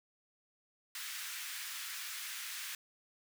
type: high-pass noise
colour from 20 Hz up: pink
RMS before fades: -43 dBFS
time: 0.95-2.75 s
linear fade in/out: 2 ms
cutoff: 1500 Hz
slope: 24 dB/octave
effects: none